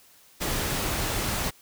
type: noise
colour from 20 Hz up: pink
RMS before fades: -28 dBFS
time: 0.4-1.51 s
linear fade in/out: 20 ms
effects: white hiss -56 dBFS RMS until 1.61 s